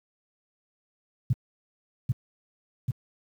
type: tone with echo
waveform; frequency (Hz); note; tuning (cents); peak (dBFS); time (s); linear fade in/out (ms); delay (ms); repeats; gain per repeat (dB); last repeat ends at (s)
sine; 123.47; B2; 0; -18; 1.3-1.33; 5; 790; 2; -2; 2.91
effects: high-pass 60 Hz 12 dB/octave + 9-bit